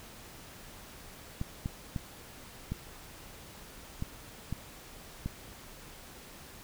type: clicks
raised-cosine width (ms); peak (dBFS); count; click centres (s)
5; -21; 7; 1.414 / 1.659 / 1.962 / 2.72 / 4.024 / 4.526 / 5.26
effects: pink hiss -50 dBFS RMS until 6.63 s